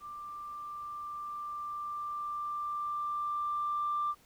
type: tone with level ramp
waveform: sine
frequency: 1183 Hz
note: D6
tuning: 12 cents sharp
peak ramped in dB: -41 to -28 dBFS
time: 0-4.15 s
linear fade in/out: 50 ms
effects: tanh soft clip ceiling -24 dBFS + pink hiss -63 dBFS RMS until 4.25 s